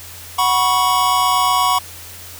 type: chord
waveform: square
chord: F# suspended fourth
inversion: none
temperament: equal with one note detuned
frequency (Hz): 740 / 980.4 / 1108.7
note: F#5 / B5 / C#6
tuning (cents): 0 / -13 / 0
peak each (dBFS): -21 / -18 / -17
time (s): 0.38-1.79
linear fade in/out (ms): 10
effects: added 87 Hz sine -41 dBFS peak until 2.39 s + white hiss -36 dBFS RMS until 2.39 s